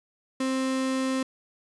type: tone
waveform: 35% pulse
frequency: 262.8 Hz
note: C4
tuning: 8 cents sharp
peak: -23 dBFS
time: 0.4-1.23 s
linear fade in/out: 5 ms
effects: resampled to 24000 Hz + 10-bit